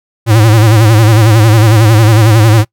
square tone with vibrato, 110 Hz, A2, in tune, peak -4 dBFS, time 0.26-2.65 s, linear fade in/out 50 ms, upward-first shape sine, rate 11 Hz, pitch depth 98 cents each way, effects noise-tail reverb RT60 0.1 s tail -24 dB re dry

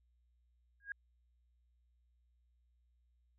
sine tone with exponential growth, 1633 Hz, G#6, 30 cents flat, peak -35 dBFS, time 0.8-0.92 s, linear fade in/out 2 ms, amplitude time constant 25 ms, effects added 60 Hz sine -70 dBFS peak until 3.38 s

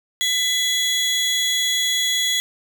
30% pulse tone pair together, 2001 / 3365 Hz, B6 / G#7, +22 / +22 cents, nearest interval major sixth, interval 900 cents, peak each -21 / -17 dBFS, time 0.21-2.4 s, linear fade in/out 0 ms, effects none

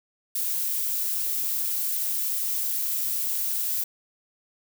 violet noise, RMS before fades -27 dBFS, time 0.35-3.84 s, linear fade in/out 5 ms, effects none

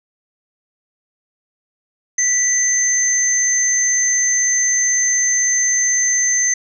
sine tone pair together, 1965 / 6238 Hz, B6 / G8, -9 / -9 cents, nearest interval octave + minor sixth, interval 2000 cents, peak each -21 / -14 dBFS, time 2.18-6.54 s, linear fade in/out 5 ms, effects none

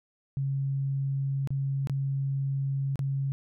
sine tone with dropouts, 137 Hz, C#3, 20 cents flat, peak -26 dBFS, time 0.37-3.32 s, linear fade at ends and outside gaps 0 ms, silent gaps 1.474-1.505 / 1.872-1.897 / 2.957-2.992 s, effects none

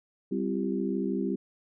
harmonic tone with a mistuned harmonic, 65.41 Hz, C2, in tune, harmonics 3 / 4 / 5 / 6, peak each -31 / -32 / -33 / -34 dBFS, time 0.31-1.36 s, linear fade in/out 10 ms, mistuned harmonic 5, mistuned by +63 cents, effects none

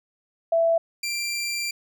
sine / 20% pulse tone pair in turn, 664 / 2366 Hz, E5 / D7, +12 / +12 cents, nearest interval octave + minor seventh, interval 2200 cents, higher second, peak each -17 / -21 dBFS, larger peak first, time 0.52-0.78 / 1.03-1.71 s, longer second, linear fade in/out 5 ms, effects none

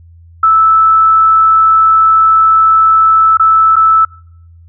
sine tone with dropouts, 1313 Hz, E6, 7 cents flat, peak -4 dBFS, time 0.43-4.05 s, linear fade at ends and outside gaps 5 ms, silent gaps 3.372-3.396 / 3.758-3.764 s, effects noise-tail reverb RT60 0.7 s tail -26 dB re dry + added 84 Hz sine -36 dBFS peak until 4.68 s

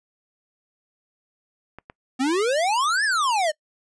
clicks, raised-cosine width 0.5 ms, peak -24 / -24 dBFS, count 2, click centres 1.786 / 1.899 s
square exponential two-way sweep, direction up then down, 248.3 to 1801 to 589 Hz, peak -20 dBFS, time 2.19-3.52 s, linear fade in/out 20 ms, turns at 3.04 s
effects noise-tail reverb RT60 0.1 s tail -24 dB re dry + resampled to 22050 Hz

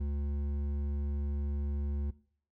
sine tone with hard clipping, 71.7 Hz, D2, 41 cents flat, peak -33 dBFS, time 0-2.11 s, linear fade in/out 10 ms, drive 9 dB, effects noise-tail reverb RT60 0.5 s tail -19 dB re dry

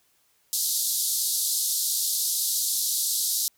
white band-pass noise, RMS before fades -26 dBFS, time 0.53-3.48 s, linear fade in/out 0 ms, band 3800 to 14000 Hz, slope 48 dB/octave, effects white hiss -66 dBFS RMS until 3.57 s

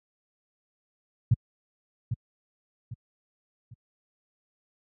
sine tone with echo, 116 Hz, A#2, 8 cents flat, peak -15 dBFS, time 1.31-1.34 s, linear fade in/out 5 ms, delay 800 ms, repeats 3, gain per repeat -9 dB, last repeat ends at 3.74 s, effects high-pass 60 Hz 12 dB/octave

